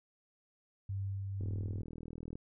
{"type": "tone with tremolo", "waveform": "sine", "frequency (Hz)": 98, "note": "G2", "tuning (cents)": 0, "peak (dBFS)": -34, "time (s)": [0.89, 1.82], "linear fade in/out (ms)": 5, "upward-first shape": "sine", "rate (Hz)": 2, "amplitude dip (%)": 25}
{"type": "click train", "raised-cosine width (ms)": 3, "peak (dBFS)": -31, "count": 39, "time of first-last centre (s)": [1.41, 2.355], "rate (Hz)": 40.2}
{"effects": []}